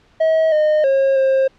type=tone with pitch steps; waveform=triangle; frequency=640 / 612 / 541 / 533 Hz; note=D#5 / D#5 / C#5 / C5; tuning=+49 / -29 / -42 / +32 cents; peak=-10 dBFS; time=0.2-1.48 s; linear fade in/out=10 ms; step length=320 ms; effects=pink hiss -54 dBFS RMS until 1.58 s + low-pass 4000 Hz 12 dB/octave